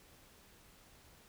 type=silence; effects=pink hiss -62 dBFS RMS until 1.28 s